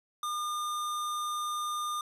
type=tone; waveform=square; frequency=1210 Hz; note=D#6; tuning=49 cents flat; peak=-32 dBFS; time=0.23-2.01 s; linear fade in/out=2 ms; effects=resampled to 32000 Hz + 10-bit